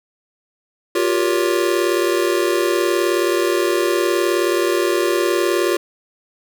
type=chord; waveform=square; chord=G half-diminished seventh; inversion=third; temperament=just; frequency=352.8 / 392 / 470.4 / 564.5 Hz; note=F4 / G4 / Bb4 / Db5; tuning=+18 / 0 / +16 / +31 cents; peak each=-19 / -22 / -25 / -25 dBFS; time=0.95-5.77 s; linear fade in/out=5 ms; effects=none